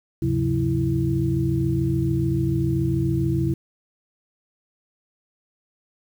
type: tone cluster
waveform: sine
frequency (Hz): 75.6 / 99.9 / 133.7 / 180.7 / 330.3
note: D#2 / G2 / C3 / F#3 / E4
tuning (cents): -49 / +33 / +38 / -41 / +4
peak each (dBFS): -30 / -30 / -22 / -29 / -24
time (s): 0.22-3.54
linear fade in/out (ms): 5
effects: 8-bit